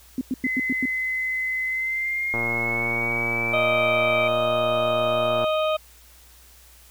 sine tone bursts, 257.6 Hz, C4, 27 cents flat, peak -21 dBFS, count 6, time 0.18-0.856 s, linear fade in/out 2 ms, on 31 ms, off 98 ms
sine tone with pitch glide, 2039 to 2329 Hz, C7 to D7, -45 to -15 cents, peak -23 dBFS, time 0.44-4.28 s, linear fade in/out 5 ms, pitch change +230 cents, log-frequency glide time 1.67-3.54 s
click train, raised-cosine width 1 ms, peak -16 dBFS, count 364, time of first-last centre 2.34-5.443 s, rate 117 Hz
harmonic tone, 622.3 Hz, D#5, in tune, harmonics 1 / 2 / 4 / 5 / 6, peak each -21 / -27 / -33 / -35 / -37 dBFS, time 3.53-5.77 s, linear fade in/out 10 ms
effects added 60 Hz sine -52 dBFS peak until 6.9 s + white hiss -52 dBFS RMS until 6.9 s

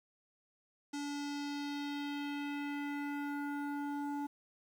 square tone with low-pass filter sweep, 287.5 Hz, D4, 37 cents flat, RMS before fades -39 dBFS, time 0.93-4.27 s, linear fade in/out 10 ms, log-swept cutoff 6900 to 940 Hz, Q 1.9, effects 10-bit

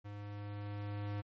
square tone with level ramp, 102.7 Hz, G#2, 19 cents flat, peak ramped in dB -45 to -37 dBFS, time 0.04-1.22 s, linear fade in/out 20 ms, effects low-pass 3000 Hz 12 dB/octave + MP3 32 kbps

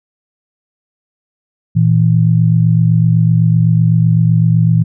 sine tone pair together, 115.4 / 163.3 Hz, A#2 / E3, -17 / -16 cents, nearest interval tritone, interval 601 cents, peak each -10 dBFS, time 1.75-4.84 s, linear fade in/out 20 ms, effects none

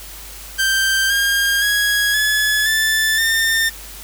sawtooth tone with pitch steps, 1569 / 1614 / 1660.4 / 1708 / 1757.1 / 1807.5 Hz, G6 / G#6 / G#6 / G#6 / A6 / A6, +1 / -50 / -1 / +48 / -3 / +46 cents, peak -11 dBFS, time 0.58-3.7 s, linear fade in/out 20 ms, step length 520 ms, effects added 50 Hz sine -38 dBFS peak until 4.03 s + white hiss -36 dBFS RMS until 4.03 s

